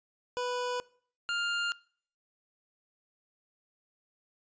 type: tone pair in turn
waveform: 25% pulse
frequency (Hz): 493.9 / 1402.6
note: B4 / F6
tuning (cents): 0 / +7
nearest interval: octave + tritone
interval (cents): 1807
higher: second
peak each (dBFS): -27 / -26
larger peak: second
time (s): 0.37-0.8 / 1.29-1.72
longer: neither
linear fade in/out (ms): 0
effects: noise-tail reverb RT60 0.5 s tail -22 dB re dry + resampled to 16000 Hz